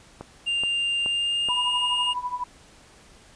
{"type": "click train", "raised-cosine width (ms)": 1, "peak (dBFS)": -21, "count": 4, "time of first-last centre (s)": [0.21, 1.487], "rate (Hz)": 2.35}
{"type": "tone with pitch glide", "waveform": "triangle", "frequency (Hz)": [2795, 2839], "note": ["F7", "F7"], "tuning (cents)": [1, 28], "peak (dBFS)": -21, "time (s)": [0.46, 2.14], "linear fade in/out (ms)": 20, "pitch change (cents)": 27, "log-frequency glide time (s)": [1.05, 1.7]}
{"type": "tone with tremolo", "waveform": "sine", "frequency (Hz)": 987.8, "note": "B5", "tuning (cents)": 0, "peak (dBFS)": -23, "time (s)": [1.49, 2.44], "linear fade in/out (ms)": 5, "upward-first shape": "triangle", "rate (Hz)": 12, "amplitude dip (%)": 90}
{"effects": ["pink hiss -52 dBFS RMS until 3.35 s", "resampled to 22050 Hz"]}